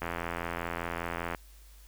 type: click train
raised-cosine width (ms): 0.5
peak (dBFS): -18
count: 114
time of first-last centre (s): 0.02-1.348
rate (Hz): 85.1
effects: added 50 Hz sine -51 dBFS peak until 1.87 s + white hiss -60 dBFS RMS until 1.87 s